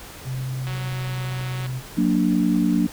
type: tone with pitch glide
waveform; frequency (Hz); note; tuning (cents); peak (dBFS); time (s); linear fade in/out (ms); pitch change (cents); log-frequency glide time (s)
sine; 130 to 128.21; C3 to C3; -11 to -35; -25; 0.24-1.82; 50; -24; 0.78-1.17
type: click train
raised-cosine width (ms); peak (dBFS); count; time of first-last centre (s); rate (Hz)
0.3; -20; 185; 0.67-1.665; 185
type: chord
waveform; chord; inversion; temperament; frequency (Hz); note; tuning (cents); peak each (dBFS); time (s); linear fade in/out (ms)
sine; Gb augmented; none; equal with one note detuned; 182.77 / 233.1 / 293.7; Gb3 / Bb3 / D4; -21 / 0 / 0; -21; 1.97-2.87; 10
effects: pink hiss -40 dBFS RMS until 2.92 s